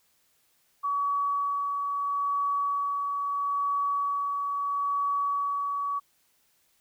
sine tone with tremolo, 1134 Hz, C#6, 39 cents sharp, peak -24 dBFS, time 0.83-6 s, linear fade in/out 20 ms, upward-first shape sine, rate 0.76 Hz, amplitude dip 30%, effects white hiss -68 dBFS RMS until 6.8 s

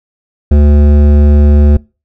sine tone with hard clipping, 73.1 Hz, D2, 7 cents flat, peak -5 dBFS, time 0.51-1.77 s, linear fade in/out 5 ms, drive 13 dB, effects noise-tail reverb RT60 0.3 s tail -24 dB re dry

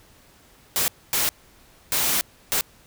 white noise bursts at uneven times, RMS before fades -22 dBFS, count 4, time 0.76-0.88 / 1.13-1.29 / 1.92-2.21 / 2.52-2.61 s, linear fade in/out 0 ms, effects pink hiss -54 dBFS RMS until 2.86 s

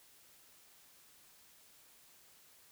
silence, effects white hiss -63 dBFS RMS until 2.71 s

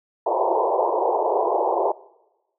white band-pass noise, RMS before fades -21 dBFS, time 0.26-1.92 s, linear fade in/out 5 ms, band 350 to 990 Hz, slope 96 dB/octave, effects noise-tail reverb RT60 1.0 s tail -21 dB re dry

